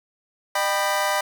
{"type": "chord", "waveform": "25% pulse", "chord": "Eb augmented", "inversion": "none", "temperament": "equal with one note detuned", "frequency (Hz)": [606.6, 784, 987.8], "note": ["Eb5", "G5", "B5"], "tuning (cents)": [-44, 0, 0], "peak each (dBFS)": [-21, -22, -21], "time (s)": [0.55, 1.21], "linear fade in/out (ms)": 5, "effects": []}